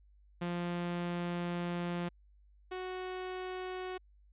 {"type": "tone pair in turn", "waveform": "sawtooth", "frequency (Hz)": [174.3, 369.3], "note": ["F3", "F#4"], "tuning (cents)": [-3, -3], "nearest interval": "octave + minor second", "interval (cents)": 1300, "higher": "second", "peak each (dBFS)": [-30, -34], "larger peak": "first", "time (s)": [[0.41, 2.09], [2.71, 3.98]], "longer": "first", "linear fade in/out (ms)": 10, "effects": ["added 50 Hz sine -60 dBFS peak until 4.32 s", "resampled to 8000 Hz"]}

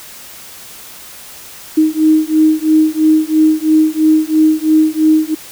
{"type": "beating tone pair", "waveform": "sine", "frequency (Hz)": [311.1, 314.1], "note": ["D#4", "D#4"], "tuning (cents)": [0, 16], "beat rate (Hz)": 3, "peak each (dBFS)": -11, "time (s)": [1.77, 5.35], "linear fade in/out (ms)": 10, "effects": ["white hiss -34 dBFS RMS until 5.51 s"]}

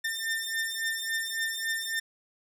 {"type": "beating tone pair", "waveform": "sawtooth", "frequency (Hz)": [1800, 1803.6], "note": ["A6", "A6"], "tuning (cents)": [39, 42], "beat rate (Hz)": 3.6, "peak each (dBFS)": -29, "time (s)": [0.04, 2], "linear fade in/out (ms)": 10, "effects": []}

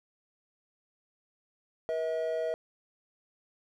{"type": "tone pair together", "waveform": "triangle", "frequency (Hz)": [480.8, 642.3], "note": ["B4", "E5"], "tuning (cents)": [-46, -45], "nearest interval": "perfect fourth", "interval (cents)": 501, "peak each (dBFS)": [-31, -29], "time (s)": [1.89, 2.54], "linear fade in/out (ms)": 0, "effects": []}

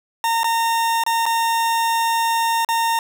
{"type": "tone with dropouts", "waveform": "40% pulse", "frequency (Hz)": 917, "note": "A#5", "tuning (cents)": -29, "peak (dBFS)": -16, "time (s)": [0.24, 2.99], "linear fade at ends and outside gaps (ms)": 1, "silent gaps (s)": [[0.433, 0.443], [1.037, 1.064], [1.256, 1.263], [2.648, 2.688]], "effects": []}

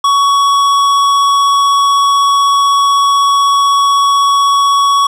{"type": "tone with tanh clipping", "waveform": "sine", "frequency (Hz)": 1121, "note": "C#6", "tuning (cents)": 19, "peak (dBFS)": -9, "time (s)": [0.04, 5.07], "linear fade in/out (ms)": 5, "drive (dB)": 15, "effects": []}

